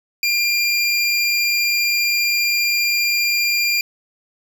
25% pulse tone, 2395 Hz, D7, 33 cents sharp, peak -12 dBFS, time 0.23-3.81 s, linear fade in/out 2 ms, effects none

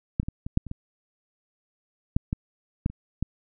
clicks, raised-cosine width 5 ms, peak -10 / -26 / -18 / -20 / -7 / -25 / -20 / -8 / -13 / -10 / -26 / -13 dBFS, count 12, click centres 0.199 / 0.231 / 0.285 / 0.465 / 0.574 / 0.667 / 0.714 / 2.165 / 2.329 / 2.861 / 2.9 / 3.226 s, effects none

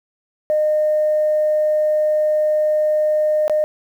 sine tone with dropouts, 611 Hz, D#5, 32 cents flat, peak -13 dBFS, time 0.5-3.64 s, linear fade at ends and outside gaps 0 ms, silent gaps 3.48-3.497 s, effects tanh soft clip ceiling -9 dBFS + 8-bit

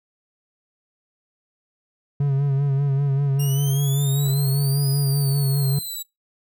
triangle tone with vibrato, 139.2 Hz, C#3, 8 cents sharp, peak -15 dBFS, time 2.2-5.79 s, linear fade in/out 5 ms, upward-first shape sine, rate 5.1 Hz, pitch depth 47 cents each way
5% pulse exponential two-way sweep, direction up then down, 2794 to 4978 to 3886 Hz, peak -22 dBFS, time 3.39-6.03 s, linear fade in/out 10 ms, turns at 4.88 s
effects noise-tail reverb RT60 0.2 s tail -23 dB re dry

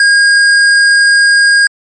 square tone, 1625 Hz, G#6, 38 cents flat, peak -5 dBFS, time 0-1.67 s, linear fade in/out 2 ms, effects MP3 32 kbps

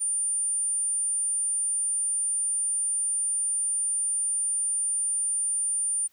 sine tone, 9200 Hz, D9, 37 cents flat, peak -24 dBFS, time 0-6.08 s, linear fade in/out 20 ms, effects white hiss -65 dBFS RMS until 6.12 s

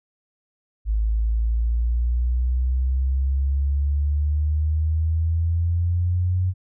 sine exponential sweep, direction up, 53 to 92.5 Hz, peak -18 dBFS, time 0.85-6.54 s, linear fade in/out 50 ms, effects none

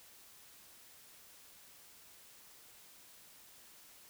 silence, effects white hiss -59 dBFS RMS until 4.09 s

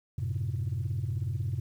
sine chord, F# diminished, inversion none, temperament equal with one note detuned, 92.5 / 108.74 / 130.81 Hz, F#2 / A2 / C3, 0 / -20 / 0 cents, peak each -32 dBFS, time 0.18-1.6 s, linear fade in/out 5 ms, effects tanh soft clip ceiling -24 dBFS + 10-bit

